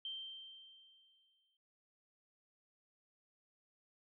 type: tone with exponential decay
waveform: sine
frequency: 3136 Hz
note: G7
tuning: in tune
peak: -40 dBFS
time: 0.05-1.57 s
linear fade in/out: 2 ms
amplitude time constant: 330 ms
effects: none